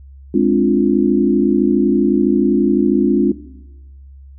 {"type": "chord", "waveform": "sine", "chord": "D half-diminished seventh", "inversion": "second", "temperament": "equal", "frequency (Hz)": [207.7, 261.6, 293.7, 349.2], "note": ["Ab3", "C4", "D4", "F4"], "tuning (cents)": [0, 0, 0, 0], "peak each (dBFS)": -16, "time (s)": [0.34, 3.32], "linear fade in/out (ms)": 5, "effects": ["noise-tail reverb RT60 1.0 s tail -17 dB re dry", "added 68 Hz sine -36 dBFS peak until 4.38 s"]}